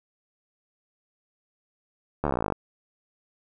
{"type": "slowing click train", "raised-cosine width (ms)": 1, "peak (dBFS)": -11, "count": 18, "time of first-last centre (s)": [2.24, 2.523], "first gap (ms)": 13, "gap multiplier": 1.03, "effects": []}